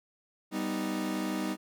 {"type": "chord", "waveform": "40% pulse", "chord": "G augmented", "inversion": "none", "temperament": "equal with one note detuned", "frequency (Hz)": [196, 247.8, 311.1], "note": ["G3", "B3", "D#4"], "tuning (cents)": [0, 6, 0], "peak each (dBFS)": [-34, -36, -33], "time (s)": [0.51, 1.57], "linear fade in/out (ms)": 50, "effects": []}